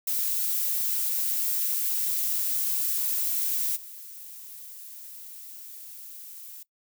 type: noise with level steps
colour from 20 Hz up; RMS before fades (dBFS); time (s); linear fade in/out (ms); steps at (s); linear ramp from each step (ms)
violet; -27 / -43; 0.07-6.63; 5; 3.75; 20
effects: noise-tail reverb RT60 0.1 s tail -20 dB re dry